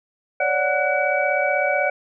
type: tone cluster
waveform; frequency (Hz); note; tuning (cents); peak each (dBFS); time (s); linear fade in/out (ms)
sine; 555 / 591 / 737 / 1480 / 2282; C#5 / D5 / F#5 / F#6 / C#7; +2 / +11 / -7 / 0 / +50; -25 / -23 / -24 / -25 / -24; 0.4-1.9; 5
effects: none